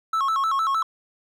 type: tone with vibrato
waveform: triangle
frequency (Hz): 1200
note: D6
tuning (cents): +37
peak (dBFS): -18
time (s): 0.13-0.83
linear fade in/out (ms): 5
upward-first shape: square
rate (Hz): 6.5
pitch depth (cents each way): 160
effects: none